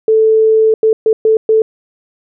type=tone bursts at uneven times; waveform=sine; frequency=440 Hz; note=A4; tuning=in tune; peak=-6 dBFS; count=5; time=0.08-0.74 / 0.83-0.93 / 1.06-1.13 / 1.25-1.37 / 1.49-1.62 s; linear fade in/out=2 ms; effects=none